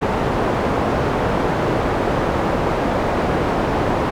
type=low-pass noise; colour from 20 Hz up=white; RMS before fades=-19 dBFS; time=0.01-4.11 s; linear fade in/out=20 ms; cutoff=760 Hz; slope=12 dB/octave; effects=none